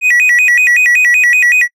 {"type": "tone with vibrato", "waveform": "triangle", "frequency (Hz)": 2200, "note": "C#7", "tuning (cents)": -14, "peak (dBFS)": -5, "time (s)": [0.01, 1.68], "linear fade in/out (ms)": 50, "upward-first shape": "square", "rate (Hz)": 5.3, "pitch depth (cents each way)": 220, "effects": ["noise-tail reverb RT60 0.1 s tail -22 dB re dry"]}